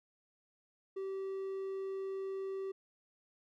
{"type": "tone", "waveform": "triangle", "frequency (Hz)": 386.3, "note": "G4", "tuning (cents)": -25, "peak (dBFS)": -35, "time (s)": [0.96, 2.72], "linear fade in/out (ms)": 10, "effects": []}